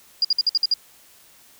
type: tone bursts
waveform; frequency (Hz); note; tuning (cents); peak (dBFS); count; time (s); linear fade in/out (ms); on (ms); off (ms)
sine; 4840; D#8; -49; -15; 7; 0.22-0.739; 2; 27; 55
effects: white hiss -52 dBFS RMS until 1.59 s